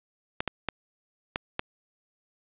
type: clicks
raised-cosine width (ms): 0.3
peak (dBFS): -11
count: 5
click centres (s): 0.405 / 0.477 / 0.687 / 1.359 / 1.594
effects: resampled to 8000 Hz + 8-bit